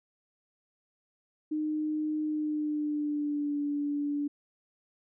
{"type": "tone with pitch glide", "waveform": "sine", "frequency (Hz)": [306.4, 289.7], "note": ["D#4", "D4"], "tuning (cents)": [-27, -24], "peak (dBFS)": -28, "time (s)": [1.51, 4.28], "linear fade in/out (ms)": 10, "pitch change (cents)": -97, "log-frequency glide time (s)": [2.23, 3.59], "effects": []}